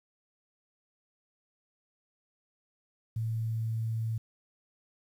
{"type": "tone", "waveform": "sine", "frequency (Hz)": 112.4, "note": "A2", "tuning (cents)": 37, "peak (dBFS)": -29, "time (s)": [3.16, 4.18], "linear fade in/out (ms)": 5, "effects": ["10-bit"]}